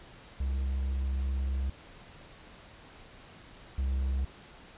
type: tone pair in turn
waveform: triangle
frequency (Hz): 66.6 / 66.28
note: C2 / C2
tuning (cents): +31 / +23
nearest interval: unison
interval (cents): 8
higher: first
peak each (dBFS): -26 / -25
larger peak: second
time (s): 0.4-1.7 / 3.78-4.25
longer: first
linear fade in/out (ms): 5
effects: pink hiss -52 dBFS RMS until 4.77 s + resampled to 8000 Hz